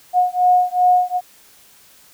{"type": "beating tone pair", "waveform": "sine", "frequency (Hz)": [723, 725.6], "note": ["F#5", "F#5"], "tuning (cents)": [-40, -34], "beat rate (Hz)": 2.6, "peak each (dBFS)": -15, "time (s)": [0.13, 1.21], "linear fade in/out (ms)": 50, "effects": ["white hiss -49 dBFS RMS until 2.13 s"]}